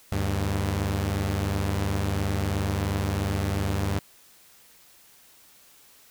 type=tone pair together; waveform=sawtooth; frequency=76.6 / 99.49 Hz; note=D#2 / G2; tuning=-27 / +26 cents; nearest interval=perfect fourth; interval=453 cents; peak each=-25 / -22 dBFS; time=0.12-3.99 s; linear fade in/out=0 ms; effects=white hiss -55 dBFS RMS until 6.1 s